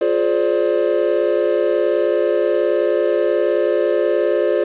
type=chord; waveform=triangle; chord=D half-diminished seventh; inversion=first; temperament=just; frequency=352.4 / 422.9 / 528.6 / 587.3 Hz; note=F4 / Ab4 / C5 / D5; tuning=+16 / +31 / +18 / 0 cents; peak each=-18 dBFS; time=0.01-4.64 s; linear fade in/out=5 ms; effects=resampled to 8000 Hz + 7-bit